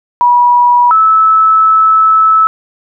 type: tone pair in turn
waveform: sine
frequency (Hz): 970 / 1304.8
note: B5 / E6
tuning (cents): -31 / -18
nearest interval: perfect fourth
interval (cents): 513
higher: second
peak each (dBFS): -4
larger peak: neither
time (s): 0.21-0.91 / 0.91-2.47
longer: second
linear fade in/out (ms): 0
effects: none